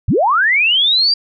sine linear sweep, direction up, 58.27 to 4788 Hz, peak -10 dBFS, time 0.08-1.14 s, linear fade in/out 5 ms, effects none

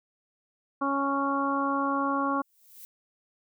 harmonic tone, 277.2 Hz, C#4, in tune, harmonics 1 / 2 / 3 / 4 / 5, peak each -29 / -34 / -34 / -28 / -35 dBFS, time 0.81-2.42 s, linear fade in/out 10 ms
violet noise with exponential growth, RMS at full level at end -44 dBFS, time 2.29-2.85 s, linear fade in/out 0 ms, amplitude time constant 120 ms
effects none

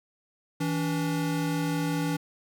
square tone pair together, 163.09 / 287 Hz, E3 / D4, -18 / -40 cents, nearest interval minor seventh, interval 978 cents, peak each -29 / -30 dBFS, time 0.6-2.17 s, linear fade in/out 10 ms, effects none

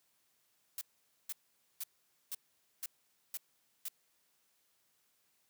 blue noise bursts, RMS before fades -40 dBFS, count 7, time 0.78-3.884 s, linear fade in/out 2 ms, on 32 ms, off 480 ms, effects white hiss -75 dBFS RMS until 5.49 s + high-pass 80 Hz 12 dB/octave

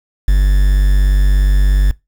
triangle tone with quantisation, 48.49 Hz, G1, 18 cents flat, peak -5 dBFS, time 0.28-1.91 s, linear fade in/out 0 ms, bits 5, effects noise-tail reverb RT60 0.2 s tail -21 dB re dry

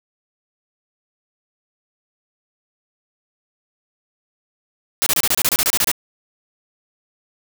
white noise bursts, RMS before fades -17 dBFS, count 13, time 5.02-5.915 s, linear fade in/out 0 ms, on 43 ms, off 28 ms, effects none

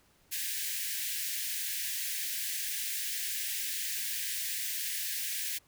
white high-pass noise, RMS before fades -35 dBFS, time 0.31-5.59 s, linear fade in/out 20 ms, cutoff 1600 Hz, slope 96 dB/octave, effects pink hiss -66 dBFS RMS until 5.67 s

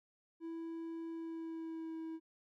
triangle tone with pitch glide, 329.6 to 323.4 Hz, E4 to E4, 0 to -33 cents, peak -39 dBFS, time 0.4-2.2 s, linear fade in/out 50 ms, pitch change -33 cents, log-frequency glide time 1.11-1.96 s, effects none

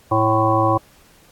harmonic tone with a mistuned harmonic, 110 Hz, A2, in tune, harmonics 1 / 3 / 5 / 7 / 9 / 10, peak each -21 / -21 / -21 / -21 / -21 / -21 dBFS, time 0.11-0.78 s, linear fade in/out 10 ms, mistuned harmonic 9, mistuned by +28 cents, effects pink hiss -52 dBFS RMS until 1.31 s + AAC 64 kbps

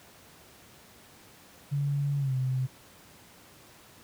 sine tone with pitch glide, 142.2 to 129.65 Hz, C#3 to C3, +45 to -15 cents, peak -25 dBFS, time 1.71-2.67 s, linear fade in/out 20 ms, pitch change -160 cents, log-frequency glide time 2.18-2.34 s, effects pink hiss -54 dBFS RMS until 4.03 s + high-pass 80 Hz 12 dB/octave

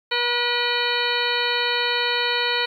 harmonic tone with a mistuned harmonic, 482.5 Hz, B4, 40 cents flat, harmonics 1 / 2 / 3 / 4 / 5 / 6 / 8 / 9, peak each -28 / -28 / -28 / -28 / -28 / -28 / -28 / -28 dBFS, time 0.11-2.66 s, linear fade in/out 10 ms, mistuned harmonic 6, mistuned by +78 cents, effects 9-bit

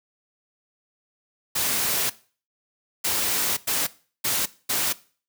white noise bursts at uneven times, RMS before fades -24 dBFS, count 5, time 1.55-2.1 / 3.04-3.57 / 3.67-3.87 / 4.24-4.46 / 4.69-4.93 s, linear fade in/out 10 ms, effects noise-tail reverb RT60 0.4 s tail -19 dB re dry + high-pass 80 Hz 12 dB/octave

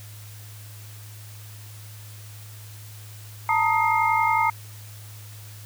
sine tone cluster, 886 / 937 / 1251 / 2123 Hz, A5 / A#5 / D#6 / C7, +12 / +9 / +9 / +25 cents, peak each -22 / -24 / -25 / -25 dBFS, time 3.49-4.5 s, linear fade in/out 2 ms, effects added 105 Hz sine -40 dBFS peak until 5.65 s + white hiss -47 dBFS RMS until 5.65 s

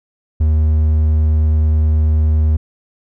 triangle tone, 77.4 Hz, D#2, 9 cents flat, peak -8 dBFS, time 0.4-2.57 s, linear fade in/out 10 ms, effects none

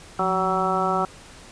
harmonic tone with a mistuned harmonic, 188.6 Hz, F#3, 33 cents sharp, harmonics 1 / 2 / 3 / 4 / 5 / 6 / 7, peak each -29 / -28 / -30 / -25 / -30 / -30 / -25 dBFS, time 0.19-1.05 s, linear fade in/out 2 ms, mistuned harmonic 1, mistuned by -92 cents, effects pink hiss -45 dBFS RMS until 1.51 s + resampled to 22050 Hz

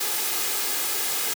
white noise with comb filter, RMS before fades -26 dBFS, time 0-1.34 s, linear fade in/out 10 ms, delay 2.4 ms, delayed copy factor +0.55, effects high-pass 200 Hz 12 dB/octave

